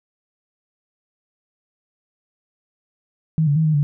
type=tone with pitch steps; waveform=sine; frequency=158.5 / 143.8 / 159.2 / 154.9 / 145.2 Hz; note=D#3 / D3 / D#3 / D#3 / D3; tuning=+32 / -36 / +40 / -7 / -19 cents; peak=-14 dBFS; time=3.38-3.83 s; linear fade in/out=0 ms; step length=90 ms; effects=none